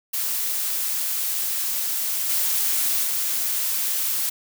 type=noise with level steps; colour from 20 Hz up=blue; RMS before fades=-25 / -22 / -24 dBFS; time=0.13-4.3 s; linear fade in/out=10 ms; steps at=2.29 / 3.03 s; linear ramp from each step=5 ms; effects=none